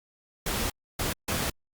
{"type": "noise bursts at uneven times", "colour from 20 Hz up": "pink", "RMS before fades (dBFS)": -29, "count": 3, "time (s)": [[0.46, 0.7], [0.99, 1.13], [1.28, 1.5]], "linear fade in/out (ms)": 5, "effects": ["Opus 48 kbps"]}